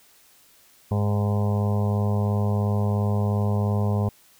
harmonic tone, 102.9 Hz, G#2, 16 cents flat, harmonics 1 / 2 / 4 / 5 / 6 / 7 / 8 / 9 / 10, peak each -21 / -27 / -33 / -35 / -37 / -38 / -39 / -40 / -41 dBFS, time 0.91-4.09 s, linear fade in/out 5 ms, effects white hiss -56 dBFS RMS until 4.39 s

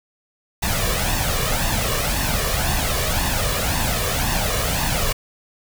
pink noise with flanger, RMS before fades -21 dBFS, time 0.62-5.13 s, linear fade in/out 10 ms, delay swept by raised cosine 1.1 to 1.76 ms, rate 1.9 Hz, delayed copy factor +0.65, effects none

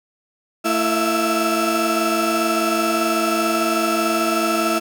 35% pulse tone cluster, 224.6 / 334.1 / 650 / 695 / 1323 Hz, A3 / E4 / E5 / F5 / E6, +36 / +23 / -24 / -9 / +6 cents, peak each -24 / -20 / -23 / -26 / -21 dBFS, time 0.64-4.8 s, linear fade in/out 20 ms, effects none

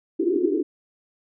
white band-pass noise, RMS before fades -22 dBFS, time 0.19-0.63 s, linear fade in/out 10 ms, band 280 to 410 Hz, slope 96 dB/octave, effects none

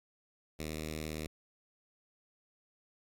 5% pulse tone with notch filter, 77.78 Hz, D#2, in tune, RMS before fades -40 dBFS, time 0.59-1.27 s, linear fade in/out 5 ms, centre 880 Hz, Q 0.65, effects AAC 64 kbps

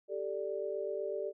sine chord, G suspended second, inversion none, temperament equal, 392 / 440 / 587.3 Hz, G4 / A4 / D5, 0 / 0 / 0 cents, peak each -38 / -39 / -38 dBFS, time 0.08-1.33 s, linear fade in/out 50 ms, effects none

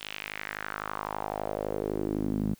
sawtooth tone with band-pass filter sweep, 51.91 Hz, G#1, in tune, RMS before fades -33 dBFS, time 0-2.55 s, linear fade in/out 20 ms, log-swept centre 3200 to 200 Hz, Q 2.9, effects white hiss -60 dBFS RMS until 2.59 s

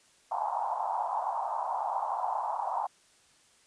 white band-pass noise, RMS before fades -32 dBFS, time 0.31-2.87 s, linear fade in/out 10 ms, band 740 to 960 Hz, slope 48 dB/octave, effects white hiss -63 dBFS RMS until 3.66 s + resampled to 22050 Hz

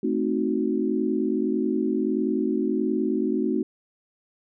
sine chord, A diminished seventh, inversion none, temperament equal, 220 / 261.6 / 311.1 / 370 Hz, A3 / C4 / Eb4 / Gb4, 0 / 0 / 0 / 0 cents, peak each -27 dBFS, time 0.03-3.63 s, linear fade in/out 5 ms, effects none

